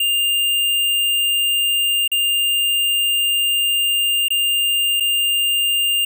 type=tone with dropouts; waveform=square; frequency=2803 Hz; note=F7; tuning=6 cents sharp; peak=-16 dBFS; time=0-6.05 s; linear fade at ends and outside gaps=5 ms; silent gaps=2.078-2.116 / 4.284-4.304 / 5-5.005 s; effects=none